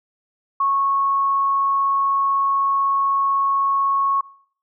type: tone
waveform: sine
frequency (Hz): 1101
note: C#6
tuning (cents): -12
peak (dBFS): -16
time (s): 0.6-4.21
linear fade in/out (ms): 5
effects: noise-tail reverb RT60 0.6 s tail -22 dB re dry